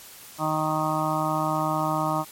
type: harmonic tone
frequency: 155.56 Hz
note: D#3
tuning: in tune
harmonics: 1 / 2 / 4 / 5 / 6 / 7 / 8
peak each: -30 / -30 / -30 / -30 / -30 / -30 / -30 dBFS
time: 0.38-2.25 s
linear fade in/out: 50 ms
effects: white hiss -45 dBFS RMS until 2.31 s + MP3 64 kbps